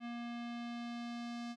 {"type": "tone with low-pass filter sweep", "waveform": "square", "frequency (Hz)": 237.1, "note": "A#3", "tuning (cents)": 30, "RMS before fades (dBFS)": -43, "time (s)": [0, 1.56], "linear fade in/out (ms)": 50, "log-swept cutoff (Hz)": [2900, 5200], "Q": 1.4, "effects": []}